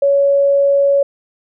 sine tone, 560 Hz, C#5, 18 cents sharp, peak -9 dBFS, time 0.02-1.03 s, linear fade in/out 5 ms, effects none

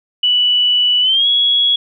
sine tone with pitch glide, 2960 to 3342 Hz, F#7 to G#7, 0 to +10 cents, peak -10 dBFS, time 0.23-1.76 s, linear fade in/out 5 ms, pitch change +210 cents, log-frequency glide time 1.01-1.27 s, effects none

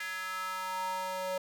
square tone with high-pass filter sweep, 186.2 Hz, F#3, 11 cents sharp, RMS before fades -36 dBFS, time 0-1.38 s, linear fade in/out 5 ms, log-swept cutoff 1800 to 610 Hz, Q 3.9, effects none

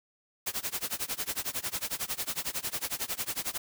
white noise with tremolo, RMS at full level -31 dBFS, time 0.46-3.58 s, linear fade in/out 10 ms, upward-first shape sine, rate 11 Hz, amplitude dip 95%, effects none

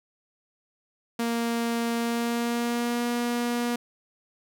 sawtooth tone with pitch glide, 233.1 to 239.7 Hz, A#3 to A#3, 0 to +48 cents, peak -21 dBFS, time 1.19-3.76 s, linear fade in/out 5 ms, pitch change +48 cents, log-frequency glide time 1.95-3.07 s, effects none

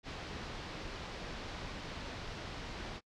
pink low-pass noise, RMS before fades -44 dBFS, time 0.03-3.01 s, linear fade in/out 50 ms, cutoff 5100 Hz, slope 24 dB/octave, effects noise-tail reverb RT60 0.1 s tail -26 dB re dry

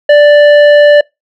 triangle tone with hard clipping, 587.3 Hz, D5, in tune, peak -3 dBFS, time 0.09-1.01 s, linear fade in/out 5 ms, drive 14 dB, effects noise-tail reverb RT60 0.2 s tail -26 dB re dry + low-pass 4000 Hz 12 dB/octave

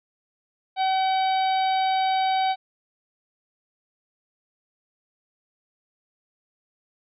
harmonic tone, 761 Hz, F#5, 48 cents sharp, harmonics 1 / 2 / 3 / 4 / 5 / 6, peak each -20 / -37 / -34 / -38 / -34 / -41 dBFS, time 0.76-2.56 s, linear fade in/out 50 ms, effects none

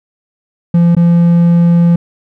triangle tone with dropouts, 171.1 Hz, F3, 35 cents flat, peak -3 dBFS, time 0.74-1.96 s, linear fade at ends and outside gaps 5 ms, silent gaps 0.951-0.966 s, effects none

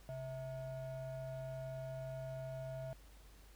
triangle ring-modulated tone, 392 Hz, G4, in tune, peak -37 dBFS, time 0.09-2.93 s, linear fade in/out 0 ms, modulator 259 Hz, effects added 50 Hz sine -58 dBFS peak until 3.55 s + pink hiss -65 dBFS RMS until 3.55 s

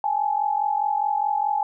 sine tone pair together, 815.2 / 860 Hz, G#5 / A5, -32 / -40 cents, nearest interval minor second, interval 92 cents, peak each -23 dBFS, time 0.04-1.63 s, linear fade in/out 2 ms, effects none

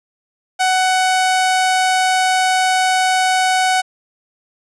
sawtooth tone, 746 Hz, F#5, 14 cents sharp, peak -9 dBFS, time 0.59-3.82 s, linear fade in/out 20 ms, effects resampled to 24000 Hz

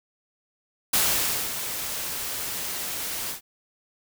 white noise with ADSR envelope, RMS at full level -21 dBFS, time 0.93-3.41 s, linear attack 7 ms, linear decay 570 ms, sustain -10 dB, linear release 110 ms, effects none

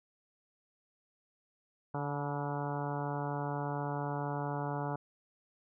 harmonic tone with a mistuned harmonic, 144.3 Hz, D3, 30 cents flat, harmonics 1 / 2 / 3 / 4 / 5 / 6 / 7 / 8 / 9 / 10, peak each -37 / -42 / -43 / -44 / -42 / -42 / -44 / -49 / -49 / -50 dBFS, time 1.94-4.96 s, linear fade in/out 5 ms, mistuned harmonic 7, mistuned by -51 cents, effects none

